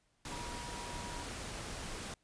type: tone in noise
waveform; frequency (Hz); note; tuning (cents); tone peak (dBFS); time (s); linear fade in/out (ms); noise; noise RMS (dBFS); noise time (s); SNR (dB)
sine; 960; B5; -49; -47; 0.32-1.23; 2; pink; -43; 0.25-2.14; -7
effects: pink hiss -75 dBFS RMS until 2.23 s + resampled to 22050 Hz